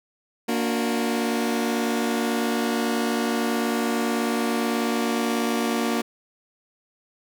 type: chord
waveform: sawtooth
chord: Bb augmented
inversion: none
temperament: just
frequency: 233.1 / 291.4 / 364.2 Hz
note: Bb3 / D4 / F#4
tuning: 0 / -13 / -27 cents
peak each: -20 / -25 / -25 dBFS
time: 0.48-6.02 s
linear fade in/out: 10 ms
effects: none